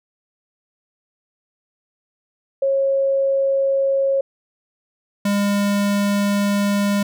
sine / square tone pair in turn, 545 / 202.4 Hz, C#5 / G#3, -29 / -44 cents, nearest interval octave + perfect fourth, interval 1715 cents, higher first, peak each -15 / -17 dBFS, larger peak first, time 2.62-4.21 / 5.25-7.03 s, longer second, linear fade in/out 5 ms, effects none

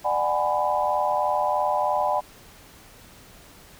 sine chord, G# half-diminished seventh, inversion second, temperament just, 598 / 747.5 / 830.6 / 996.7 Hz, D5 / F#5 / G#5 / B5, +31 / +17 / 0 / +16 cents, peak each -26 dBFS, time 0.04-2.21 s, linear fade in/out 20 ms, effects pink hiss -49 dBFS RMS until 3.79 s

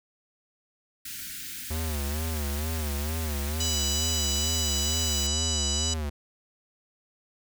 white band-stop noise, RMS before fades -38 dBFS, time 1.05-5.27 s, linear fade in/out 5 ms, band 330 to 1400 Hz, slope 96 dB/octave
square tone with vibrato, 75.7 Hz, D#2, 47 cents flat, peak -29 dBFS, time 1.7-6.1 s, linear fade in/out 10 ms, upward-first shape sine, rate 2.2 Hz, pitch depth 120 cents each way
harmonic tone, 987.8 Hz, B5, in tune, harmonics 3 / 4 / 5 / 6 / 7 / 8, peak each -34 / -34 / -34 / -34 / -34 / -34 dBFS, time 3.6-5.94 s, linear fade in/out 5 ms
effects none

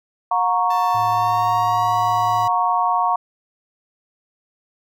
sine chord, F# major, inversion none, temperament equal with one note detuned, 721 / 932.3 / 1108.7 Hz, F#5 / A#5 / C#6, -45 / 0 / 0 cents, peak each -20 dBFS, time 0.31-3.16 s, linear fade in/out 5 ms
10% pulse tone with pitch glide, 886 to 977.4 Hz, A5 to B5, +12 to -18 cents, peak -25 dBFS, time 0.7-2.48 s, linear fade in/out 5 ms, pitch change +170 cents, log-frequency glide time 1.09-1.97 s
triangle tone, 110 Hz, A2, in tune, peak -29 dBFS, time 0.94-2.48 s, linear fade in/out 10 ms
effects none

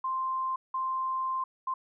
sine tone bursts at uneven times, 1046.5 Hz, C6, in tune, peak -28 dBFS, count 3, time 0.04-0.56 / 0.74-1.44 / 1.67-1.74 s, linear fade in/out 5 ms, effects none

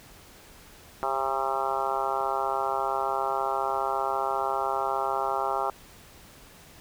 harmonic tone with a mistuned harmonic, 134.8 Hz, C#3, 48 cents flat, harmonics 3 / 4 / 5 / 6 / 7 / 8 / 9 / 10, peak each -35 / -36 / -33 / -30 / -33 / -35 / -34 / -35 dBFS, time 1.03-5.7 s, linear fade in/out 0 ms, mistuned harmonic 3, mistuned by -20 cents, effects pink hiss -51 dBFS RMS until 6.8 s

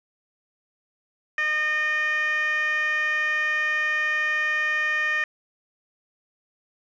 15% pulse tone with band-pass filter, 611 Hz, D#5, 32 cents flat, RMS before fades -24 dBFS, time 1.38-5.24 s, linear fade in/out 2 ms, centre 2000 Hz, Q 5.4, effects resampled to 16000 Hz

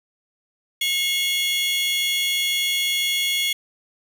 40% pulse tone cluster, 2166 / 2843 / 3360 Hz, C#7 / F7 / G#7, -41 / +30 / +19 cents, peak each -24 / -28 / -21 dBFS, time 0.81-3.53 s, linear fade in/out 5 ms, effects none

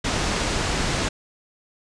pink low-pass noise, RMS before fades -24 dBFS, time 0.04-1.09 s, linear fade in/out 10 ms, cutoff 7700 Hz, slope 24 dB/octave, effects resampled to 24000 Hz

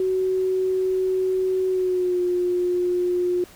sine tone with pitch glide, 374.3 to 357.2 Hz, F#4 to F4, +20 to +39 cents, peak -19 dBFS, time 0-3.44 s, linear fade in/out 2 ms, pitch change -81 cents, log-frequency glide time 1.68-2.21 s, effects pink hiss -48 dBFS RMS until 3.55 s

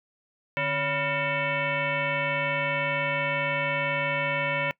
sine tone with frequency modulation, 1396.9 Hz, F6, in tune, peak -24 dBFS, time 0.57-4.71 s, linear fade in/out 0 ms, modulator 416 Hz, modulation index 3, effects noise-tail reverb RT60 0.1 s tail -22 dB re dry

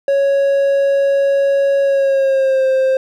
triangle tone with pitch glide, 554.4 to 526.9 Hz, C#5 to C5, 0 to +12 cents, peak -9 dBFS, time 0.08-2.97 s, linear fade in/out 2 ms, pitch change -88 cents, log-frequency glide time 1.82-2.66 s, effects none

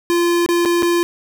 square tone with dropouts, 345.1 Hz, F4, 21 cents flat, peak -14 dBFS, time 0.1-1.03 s, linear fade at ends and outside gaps 0 ms, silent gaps 0.462-0.489 / 0.651-0.657 / 0.824-0.83 s, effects none

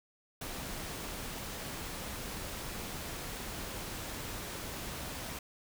pink noise, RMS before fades -41 dBFS, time 0.41-5.39 s, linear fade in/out 5 ms, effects none

